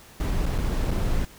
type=noise with dropouts; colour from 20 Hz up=brown; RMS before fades=-24 dBFS; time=0.2-1.25 s; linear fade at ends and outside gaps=2 ms; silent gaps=0.457-0.463 / 0.58-0.585 / 0.908-0.913 s; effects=pink hiss -49 dBFS RMS until 1.38 s